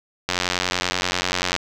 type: click train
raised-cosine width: 0.2 ms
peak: -3 dBFS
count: 116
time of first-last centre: 0.29-1.564 s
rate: 90.3 Hz
effects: none